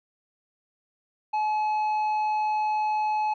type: tone with tanh clipping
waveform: sine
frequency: 854 Hz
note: G#5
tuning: 48 cents sharp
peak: -24 dBFS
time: 1.33-3.34 s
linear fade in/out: 10 ms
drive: 6 dB
effects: none